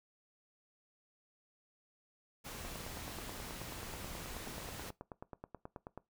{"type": "noise", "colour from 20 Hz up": "pink", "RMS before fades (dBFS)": -46, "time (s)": [2.44, 4.91], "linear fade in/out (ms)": 20}
{"type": "click train", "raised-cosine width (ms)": 1, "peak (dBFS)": -31, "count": 32, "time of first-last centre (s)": [2.65, 5.976], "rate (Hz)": 9.32}
{"effects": ["noise-tail reverb RT60 0.2 s tail -20 dB re dry"]}